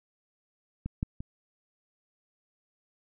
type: clicks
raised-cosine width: 5 ms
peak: -21 / -16 / -25 dBFS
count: 3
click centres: 0.86 / 1.029 / 1.205 s
effects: none